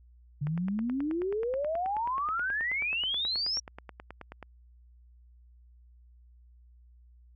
sine exponential sweep, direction up, 140.5 to 5710 Hz, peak -28 dBFS, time 0.41-3.6 s, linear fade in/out 10 ms
click train, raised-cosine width 0.5 ms, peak -27 dBFS, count 38, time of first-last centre 0.47-4.427 s, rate 9.35 Hz
effects added 60 Hz sine -54 dBFS peak until 7.35 s

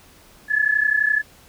sine tone pair together, 1700 / 1731.7 Hz, G#6 / A6, +40 / -28 cents, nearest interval unison, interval 32 cents, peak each -19 dBFS, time 0.48-1.23 s, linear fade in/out 50 ms, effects pink hiss -50 dBFS RMS until 1.48 s

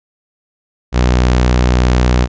sawtooth tone, 61.7 Hz, B1, 1 cent flat, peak -5 dBFS, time 0.92-2.28 s, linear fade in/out 50 ms, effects resampled to 16000 Hz

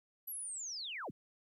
sine linear sweep, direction down, 12000 to 50.5 Hz, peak -40 dBFS, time 0.27-1.11 s, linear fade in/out 10 ms, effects 13-bit

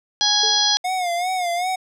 harmonic tone, 830.6 Hz, G#5, in tune, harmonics 1 / 2 / 4 / 5 / 6 / 7, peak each -25 / -29 / -20 / -21 / -22 / -24 dBFS, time 0.21-0.77 s, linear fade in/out 0 ms
sine tone with exponential decay, 436.6 Hz, A4, 13 cents flat, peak -26 dBFS, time 0.43-0.73 s, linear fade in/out 5 ms, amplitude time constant 64 ms
square tone with vibrato, 718 Hz, F5, 48 cents sharp, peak -21 dBFS, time 0.84-1.76 s, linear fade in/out 10 ms, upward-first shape sine, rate 2.6 Hz, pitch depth 78 cents each way
effects low-pass 11000 Hz 12 dB/octave

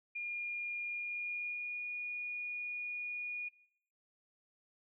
sine tone with pitch glide, 2419 to 2446 Hz, D#7 to D#7, -49 to -30 cents, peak -37 dBFS, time 0.15-3.49 s, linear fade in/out 10 ms, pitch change +19 cents, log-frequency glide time 0.87-1.85 s, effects noise-tail reverb RT60 0.7 s tail -19 dB re dry

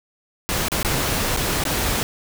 pink noise with dropouts, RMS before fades -22 dBFS, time 0.49-2.03 s, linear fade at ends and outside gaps 0 ms, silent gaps 0.684-0.718 / 0.829-0.848 / 1.364-1.372 / 1.638-1.652 s, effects none

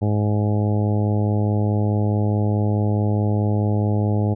harmonic tone, 104.7 Hz, G#2, 15 cents sharp, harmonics 1 / 2 / 3 / 4 / 5 / 6 / 7 / 8, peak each -18 / -24 / -28 / -30 / -32 / -34 / -35 / -36 dBFS, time 0.01-4.35 s, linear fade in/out 20 ms, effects none

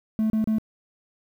triangle tone bursts, 218.5 Hz, A3, 12 cents flat, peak -17 dBFS, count 3, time 0.19-0.584 s, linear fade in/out 0 ms, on 110 ms, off 32 ms, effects tanh soft clip ceiling -14 dBFS + 9-bit

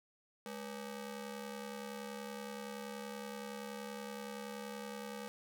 sawtooth ring-modulated tone, 346.6 Hz, F4, 13 cents flat, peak -36 dBFS, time 0.46-5.28 s, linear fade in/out 0 ms, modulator 138 Hz, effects none

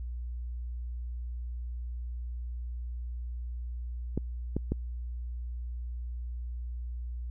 clicks, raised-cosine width 3 ms, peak -16 dBFS, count 3, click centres 4.176 / 4.566 / 4.72 s, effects added 60 Hz sine -34 dBFS peak until 7.3 s

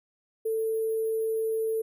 sine tone with sample-and-hold, 443.6 Hz, A4, 14 cents sharp, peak -25 dBFS, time 0.45-1.82 s, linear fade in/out 10 ms, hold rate 11025 Hz, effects none

